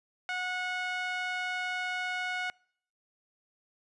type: tone with band-pass filter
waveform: sawtooth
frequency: 731 Hz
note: F#5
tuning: 21 cents flat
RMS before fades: -34 dBFS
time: 0.29-2.5 s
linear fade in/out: 0 ms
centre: 1900 Hz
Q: 1.7
effects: noise-tail reverb RT60 0.6 s tail -26 dB re dry + resampled to 24000 Hz